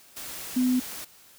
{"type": "tone in noise", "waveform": "sine", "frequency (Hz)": 252.4, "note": "B3", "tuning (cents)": 38, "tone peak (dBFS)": -20, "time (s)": [0.56, 0.8], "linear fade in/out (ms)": 10, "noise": "white", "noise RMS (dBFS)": -38, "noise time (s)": [0.16, 1.05], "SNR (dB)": 15, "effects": ["white hiss -54 dBFS RMS until 1.38 s"]}